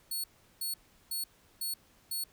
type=tone bursts; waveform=5% pulse; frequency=4400 Hz; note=C#8; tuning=14 cents flat; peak=-26 dBFS; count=5; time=0.11-2.24 s; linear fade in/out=5 ms; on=130 ms; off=370 ms; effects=pink hiss -64 dBFS RMS until 2.32 s